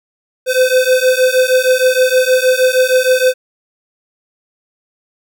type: beating tone pair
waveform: square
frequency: 508 / 514.4 Hz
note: B4 / C5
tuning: +49 / -30 cents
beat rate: 6.4 Hz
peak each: -13 dBFS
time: 0.46-3.34 s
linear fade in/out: 50 ms
effects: none